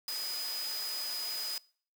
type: tone in noise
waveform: sine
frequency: 4978 Hz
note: D#8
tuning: in tune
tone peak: -35 dBFS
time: 0.08-1.58 s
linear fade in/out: 2 ms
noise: white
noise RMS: -41 dBFS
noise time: 0.08-1.58 s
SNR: +3 dB
effects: noise-tail reverb RT60 0.5 s tail -24 dB re dry + high-pass 400 Hz 12 dB/octave